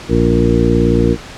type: harmonic tone with a mistuned harmonic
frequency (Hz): 58.27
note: A#1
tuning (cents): 0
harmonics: 1 / 2 / 3 / 4 / 5 / 6 / 8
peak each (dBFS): -17 / -17 / -17 / -17 / -17 / -17 / -17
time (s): 0.08-1.17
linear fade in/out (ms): 50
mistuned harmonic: 1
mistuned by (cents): +57
effects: pink hiss -32 dBFS RMS until 1.37 s + low-pass 6000 Hz 12 dB/octave